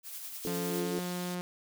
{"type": "noise with tremolo", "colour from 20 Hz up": "blue", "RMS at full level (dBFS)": -41, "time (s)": [0.03, 0.84], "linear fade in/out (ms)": 50, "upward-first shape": "sine", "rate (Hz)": 9.9, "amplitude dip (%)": 35}
{"type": "high-pass noise", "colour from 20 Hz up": "pink", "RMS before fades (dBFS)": -46, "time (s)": [0.43, 1.35], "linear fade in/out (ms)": 5, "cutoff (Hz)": 3000, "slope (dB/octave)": 48}
{"type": "chord", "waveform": "sine", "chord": "Db augmented", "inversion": "none", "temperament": "equal with one note detuned", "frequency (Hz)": [277.2, 349.2, 436.5], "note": ["Db4", "F4", "A4"], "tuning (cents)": [0, 0, -14], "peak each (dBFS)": [-40, -37, -36], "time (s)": [0.45, 0.99], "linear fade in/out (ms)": 0}
{"type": "tone with pitch glide", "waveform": "sawtooth", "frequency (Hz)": [174.61, 178.49], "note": ["F3", "F3"], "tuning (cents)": [0, 38], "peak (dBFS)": -30, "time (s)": [0.47, 1.41], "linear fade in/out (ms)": 0, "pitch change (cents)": 38, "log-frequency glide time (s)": [0.6, 0.94]}
{"effects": []}